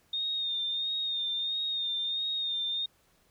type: tone with vibrato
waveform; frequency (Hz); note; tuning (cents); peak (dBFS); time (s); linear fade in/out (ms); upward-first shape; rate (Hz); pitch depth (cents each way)
sine; 3669; A#7; -28; -29; 0.13-2.86; 5; sine; 1.5; 38
effects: pink hiss -67 dBFS RMS until 3.3 s